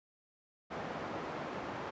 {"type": "band-pass noise", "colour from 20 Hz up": "white", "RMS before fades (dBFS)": -41, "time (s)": [0.7, 1.91], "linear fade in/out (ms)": 20, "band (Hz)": [120, 1000], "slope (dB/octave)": 12, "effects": ["resampled to 16000 Hz"]}